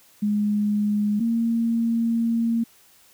sine tone pair in turn, 208 / 230.4 Hz, G#3 / A#3, +3 / -20 cents, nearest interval major second, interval 177 cents, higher second, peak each -19 dBFS, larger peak neither, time 0.22-1.2 / 1.2-2.64 s, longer second, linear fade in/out 10 ms, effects white hiss -55 dBFS RMS until 3.13 s

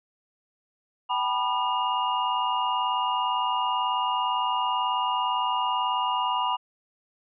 sine tone cluster, 767 / 866 / 984 / 1206 / 2840 Hz, G5 / A5 / B5 / D6 / F7, -38 / -28 / -7 / +46 / +28 cents, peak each -32 / -34 / -25 / -32 / -33 dBFS, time 1.09-6.57 s, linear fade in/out 20 ms, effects none

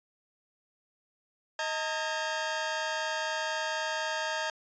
sawtooth tone cluster, 628 / 910 / 1621 Hz, D#5 / A#5 / G#6, +16 / -42 / -42 cents, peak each -31 dBFS, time 1.59-4.5 s, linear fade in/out 2 ms, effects resampled to 16000 Hz

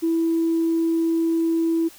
sine tone, 329.6 Hz, E4, in tune, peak -17 dBFS, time 0.02-1.89 s, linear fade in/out 20 ms, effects tanh soft clip ceiling -13 dBFS + white hiss -47 dBFS RMS until 1.98 s

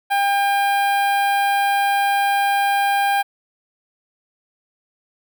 sawtooth tone with notch filter, 800 Hz, G5, 35 cents sharp, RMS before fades -18 dBFS, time 0.1-3.23 s, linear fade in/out 20 ms, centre 6300 Hz, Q 0.53, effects none

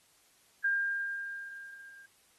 sine tone with level ramp, 1603 Hz, G6, 38 cents sharp, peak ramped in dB -25 to -51 dBFS, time 0.64-2.06 s, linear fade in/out 5 ms, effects white hiss -66 dBFS RMS until 2.38 s + AAC 32 kbps

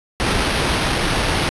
pink noise with sample-and-hold, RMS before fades -19 dBFS, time 0.2-1.49 s, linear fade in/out 0 ms, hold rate 7350 Hz, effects resampled to 24000 Hz

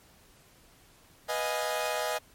sawtooth chord, F half-diminished seventh, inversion second, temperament equal with one note detuned, 493.9 / 622.3 / 702.1 / 830.6 Hz, Cb5 / Eb5 / F5 / Ab5, 0 / 0 / +9 / 0 cents, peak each -32 / -28 / -34 / -31 dBFS, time 1.28-2.19 s, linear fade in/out 20 ms, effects pink hiss -59 dBFS RMS until 2.34 s + MP3 64 kbps

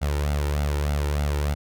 sawtooth tone with flanger, 73 Hz, D2, 10 cents flat, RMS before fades -24 dBFS, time 0.01-1.55 s, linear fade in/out 20 ms, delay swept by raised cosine 1.4 to 2.23 ms, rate 3.3 Hz, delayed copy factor +0.65, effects none

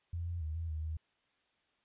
sine tone with pitch steps, 85.2 / 86.2 / 77.8 / 82.8 / 78.1 / 79.1 Hz, F2 / F2 / D#2 / E2 / D#2 / D#2, -42 / -22 / 0 / +8 / +7 / +29 cents, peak -35 dBFS, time 0.13-0.97 s, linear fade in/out 5 ms, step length 140 ms, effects white hiss -75 dBFS RMS until 1.84 s + resampled to 8000 Hz

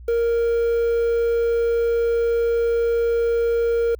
triangle tone with quantisation, 466.2 Hz, A#4, in tune, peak -15 dBFS, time 0.08-3.95 s, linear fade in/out 5 ms, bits 7, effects added 60 Hz sine -37 dBFS peak until 3.99 s

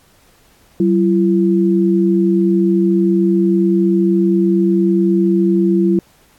sine tone pair together, 190.37 / 339.2 Hz, F#3 / E4, +50 / +50 cents, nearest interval minor seventh, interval 1000 cents, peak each -13 dBFS, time 0.8-5.99 s, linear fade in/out 2 ms, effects pink hiss -52 dBFS RMS until 6.38 s + AAC 64 kbps

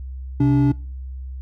triangle tone pair together, 130.81 / 287.9 Hz, C3 / D4, 0 / -34 cents, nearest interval octave + major second, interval 1366 cents, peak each -14 dBFS, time 0.4-0.72 s, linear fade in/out 5 ms, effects noise-tail reverb RT60 0.4 s tail -23 dB re dry + added 65 Hz sine -29 dBFS peak until 1.41 s

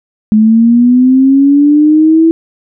sine linear sweep, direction up, 212.1 to 329.6 Hz, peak -3 dBFS, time 0.32-2.31 s, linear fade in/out 0 ms, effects none

